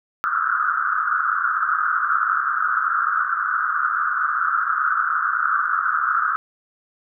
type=band-pass noise; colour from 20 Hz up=pink; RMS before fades=-21 dBFS; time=0.24-6.36 s; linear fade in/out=0 ms; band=1200 to 1500 Hz; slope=96 dB/octave; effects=none